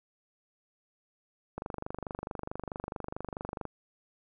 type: click train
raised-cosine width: 1 ms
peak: -22 dBFS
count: 52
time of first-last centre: 1.58-3.653 s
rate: 24.6 Hz
effects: none